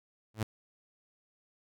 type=tone with exponential growth; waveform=sawtooth; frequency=109.1 Hz; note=A2; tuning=14 cents flat; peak=-24 dBFS; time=0.34-0.43 s; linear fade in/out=5 ms; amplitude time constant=19 ms; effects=none